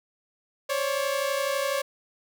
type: tone pair together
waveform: sawtooth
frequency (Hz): 539 / 571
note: C#5 / D5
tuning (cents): -49 / -49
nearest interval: minor second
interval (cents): 100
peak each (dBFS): -24 / -24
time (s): 0.69-1.82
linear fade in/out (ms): 10
effects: none